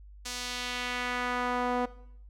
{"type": "tone with band-pass filter sweep", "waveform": "sawtooth", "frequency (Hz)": 246.9, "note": "B3", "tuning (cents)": 0, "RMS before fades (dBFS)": -32, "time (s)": [0.25, 1.86], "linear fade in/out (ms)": 10, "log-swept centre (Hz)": [6000, 670], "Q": 1.1, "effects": ["noise-tail reverb RT60 0.7 s tail -18 dB re dry", "added 50 Hz sine -47 dBFS peak until 2.29 s"]}